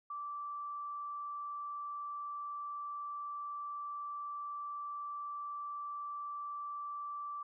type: tone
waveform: sine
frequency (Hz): 1166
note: D6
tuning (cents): -13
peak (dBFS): -39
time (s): 0.1-7.43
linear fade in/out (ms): 5
effects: none